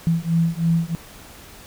sine beating tone pair, 164.81 / 167.91 Hz, E3 / E3, 0 / +32 cents, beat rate 3.1 Hz, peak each -20 dBFS, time 0.07-0.95 s, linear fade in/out 0 ms, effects pink hiss -43 dBFS RMS until 1.66 s

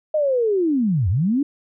sine linear two-way sweep, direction down then up, 628 to 80.9 to 297.4 Hz, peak -16 dBFS, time 0.14-1.43 s, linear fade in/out 5 ms, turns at 1.09 s, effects none

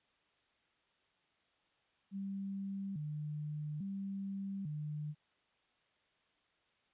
sine tone with vibrato, 171.6 Hz, F3, 30 cents flat, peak -38 dBFS, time 2.11-5.15 s, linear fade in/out 50 ms, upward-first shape square, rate 0.59 Hz, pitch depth 230 cents each way, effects white hiss -75 dBFS RMS until 6.93 s + resampled to 8000 Hz

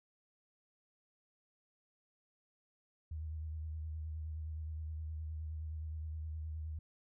sine tone with vibrato, 78.3 Hz, D#2, 11 cents sharp, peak -39 dBFS, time 3.11-6.79 s, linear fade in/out 5 ms, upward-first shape sine, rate 9.6 Hz, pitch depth 36 cents each way, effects none

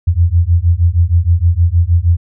sine beating tone pair, 82.8 / 89.2 Hz, E2 / F2, +8 / +37 cents, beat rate 6.4 Hz, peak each -11 dBFS, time 0.07-2.17 s, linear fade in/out 10 ms, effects none

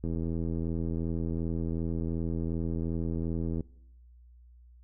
click train, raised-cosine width 3 ms, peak -21 dBFS, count 296, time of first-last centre 0.04-3.607 s, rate 82.7 Hz, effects noise-tail reverb RT60 0.8 s tail -23 dB re dry + added 60 Hz sine -52 dBFS peak until 4.83 s

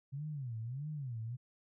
sine tone with vibrato, 130.81 Hz, C3, in tune, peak -38 dBFS, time 0.12-1.37 s, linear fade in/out 20 ms, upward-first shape sine, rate 1.6 Hz, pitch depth 280 cents each way, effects none

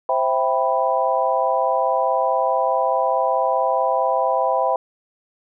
sine chord, C major seventh, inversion none, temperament equal, 523.3 / 659.3 / 784 / 987.8 Hz, C5 / E5 / G5 / B5, 0 / 0 / 0 / 0 cents, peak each -22 dBFS, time 0.09-4.76 s, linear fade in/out 2 ms, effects none

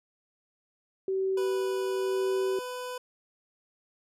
sine tone with tremolo, 382.7 Hz, G4, 42 cents flat, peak -25 dBFS, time 1.08-2.59 s, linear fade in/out 2 ms, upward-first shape sine, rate 1 Hz, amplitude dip 30%
25% pulse tone with pitch glide, 493.9 to 499.6 Hz, B4 to B4, 0 to +20 cents, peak -31 dBFS, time 1.37-2.98 s, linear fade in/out 5 ms, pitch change +20 cents, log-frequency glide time 1.93-2.57 s
effects resampled to 32000 Hz

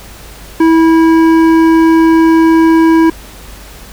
sine tone with hard clipping, 325.9 Hz, E4, 20 cents flat, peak -6 dBFS, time 0.6-3.1 s, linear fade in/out 5 ms, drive 11 dB, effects added 50 Hz sine -33 dBFS peak until 3.92 s + pink hiss -34 dBFS RMS until 3.92 s

